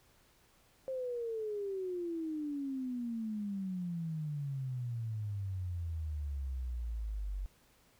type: exponential sweep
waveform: sine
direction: down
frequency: 532 to 46.25 Hz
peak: -35 dBFS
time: 0.88-7.46 s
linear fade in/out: 0 ms
effects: pink hiss -67 dBFS RMS until 7.99 s